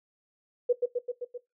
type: tone with echo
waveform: sine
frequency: 489.3 Hz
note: B4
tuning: 16 cents flat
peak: -19 dBFS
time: 0.69-0.73 s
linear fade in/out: 10 ms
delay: 130 ms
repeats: 5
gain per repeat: -3 dB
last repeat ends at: 1.38 s
effects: noise-tail reverb RT60 0.2 s tail -19 dB re dry